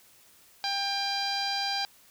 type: tone with low-pass filter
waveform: sawtooth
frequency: 796 Hz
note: G5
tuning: 26 cents sharp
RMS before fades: -30 dBFS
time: 0.64-1.85 s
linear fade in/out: 0 ms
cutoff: 4600 Hz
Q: 7.2
effects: white hiss -58 dBFS RMS until 2.1 s